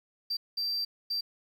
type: tone bursts at uneven times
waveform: sine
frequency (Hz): 4695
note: D8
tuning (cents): -1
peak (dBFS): -26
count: 3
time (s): 0.3-0.37 / 0.57-0.85 / 1.1-1.21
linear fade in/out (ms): 10
effects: tanh soft clip ceiling -28 dBFS + 10-bit